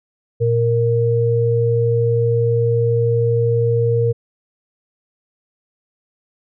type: tone pair together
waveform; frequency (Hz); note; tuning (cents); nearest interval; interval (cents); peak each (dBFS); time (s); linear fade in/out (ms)
sine; 116.55 / 466.2; A#2 / A#4; 0 / 0; 2 octaves; 2400; -16; 0.4-4.13; 20
effects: none